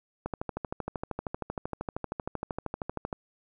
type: click train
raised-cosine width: 1 ms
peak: -18 dBFS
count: 38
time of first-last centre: 0.26-3.128 s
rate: 12.9 Hz
effects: none